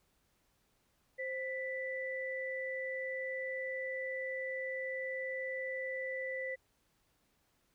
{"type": "tone pair together", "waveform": "sine", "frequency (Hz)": [523.3, 1978.1], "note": ["C5", "B6"], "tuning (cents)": [0, 2], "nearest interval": "octave + major seventh", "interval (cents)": 2302, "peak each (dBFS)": [-39, -39], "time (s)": [1.18, 6.56], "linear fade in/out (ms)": 20, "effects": ["pink hiss -75 dBFS RMS until 7.74 s"]}